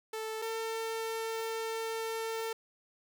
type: tone pair in turn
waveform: sawtooth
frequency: 440 / 449.5 Hz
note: A4 / A4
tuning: 0 / +37 cents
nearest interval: unison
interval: 37 cents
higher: second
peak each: -32 / -30 dBFS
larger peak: second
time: 0.13-0.42 / 0.42-2.53 s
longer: second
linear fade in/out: 5 ms
effects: none